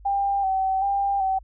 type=tone with vibrato; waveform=sine; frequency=780 Hz; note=G5; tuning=9 cents flat; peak=-20 dBFS; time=0.05-1.39 s; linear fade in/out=10 ms; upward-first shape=square; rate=1.3 Hz; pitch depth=34 cents each way; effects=added 50 Hz sine -44 dBFS peak until 1.43 s